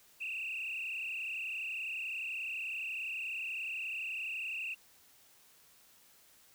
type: tone with frequency modulation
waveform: sine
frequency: 2637 Hz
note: E7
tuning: in tune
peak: -35 dBFS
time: 0.2-4.75 s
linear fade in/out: 20 ms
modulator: 31.7 Hz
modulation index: 4.3
effects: tanh soft clip ceiling -32 dBFS + white hiss -63 dBFS RMS until 6.54 s